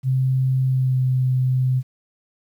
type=tone with pitch glide; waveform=sine; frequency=130.81 to 128.71 Hz; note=C3 to C3; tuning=0 to -28 cents; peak=-16 dBFS; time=0.03-1.83 s; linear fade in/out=50 ms; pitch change=-28 cents; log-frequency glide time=0.67-1.04 s; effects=9-bit